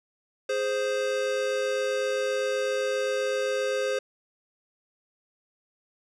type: tone pair together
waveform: square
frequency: 415.3 / 523 Hz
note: G#4 / C5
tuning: 0 / -1 cents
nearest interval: major third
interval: 399 cents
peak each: -31 / -27 dBFS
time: 0.49-3.99 s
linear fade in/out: 5 ms
effects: low-pass 7000 Hz 12 dB/octave